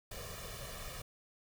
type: noise with comb filter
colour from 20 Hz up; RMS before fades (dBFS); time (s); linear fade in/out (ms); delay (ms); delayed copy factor
pink; -45; 0.11-1.02; 5; 1.7; +0.8
effects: none